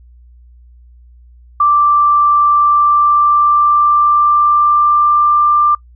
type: tone with pitch glide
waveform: sine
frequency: 1174.7 to 1187 Hz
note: D6 to D6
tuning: 0 to +18 cents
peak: -7 dBFS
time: 1.6-5.75 s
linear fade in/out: 5 ms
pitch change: +18 cents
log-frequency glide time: 2.47-5.47 s
effects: noise-tail reverb RT60 0.1 s tail -24 dB re dry + added 60 Hz sine -39 dBFS peak until 5.95 s